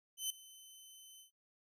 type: tone with ADSR envelope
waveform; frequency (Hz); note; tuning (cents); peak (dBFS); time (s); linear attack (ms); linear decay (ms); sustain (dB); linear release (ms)
15% pulse; 3055; G7; -45; -27; 0.17-1.31; 130; 5; -21; 110
effects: noise-tail reverb RT60 0.1 s tail -18 dB re dry